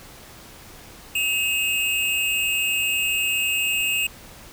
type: tone pair together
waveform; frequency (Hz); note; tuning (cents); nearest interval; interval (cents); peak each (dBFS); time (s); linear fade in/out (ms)
square; 2562 / 2794; E7 / F7; -50 / 0; major second; 150; -24 / -24; 1.15-4.07; 5
effects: pink hiss -44 dBFS RMS until 4.52 s